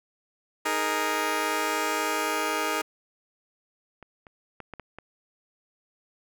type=chord; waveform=10% pulse; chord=D# suspended fourth; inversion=none; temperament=just; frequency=311.1 / 414.8 / 466.7 Hz; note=D#4 / G#4 / A#4; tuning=0 / -2 / +2 cents; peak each=-22 dBFS; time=0.65-2.82 s; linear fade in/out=10 ms
type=clicks; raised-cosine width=0.5 ms; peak=-32 / -30 / -32 / -24 / -23 / -24 / -25 dBFS; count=7; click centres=2.817 / 4.027 / 4.268 / 4.603 / 4.737 / 4.797 / 4.986 s
effects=none